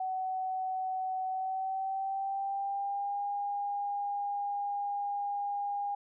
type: tone with pitch glide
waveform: sine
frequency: 752 to 810.6 Hz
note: F#5 to G#5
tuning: +28 to -42 cents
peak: -31 dBFS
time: 0-5.95 s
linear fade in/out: 5 ms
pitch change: +130 cents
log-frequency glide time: 1.26-3.22 s
effects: none